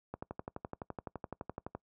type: click train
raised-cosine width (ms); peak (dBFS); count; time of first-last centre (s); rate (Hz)
1; -25; 20; 0.14-1.75; 11.8
effects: noise-tail reverb RT60 0.1 s tail -24 dB re dry + high-pass 60 Hz 12 dB/octave